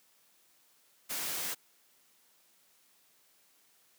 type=noise; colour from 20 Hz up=white; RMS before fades=-36 dBFS; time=1.09-1.55 s; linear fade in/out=20 ms; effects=white hiss -67 dBFS RMS until 3.98 s + high-pass 150 Hz 12 dB/octave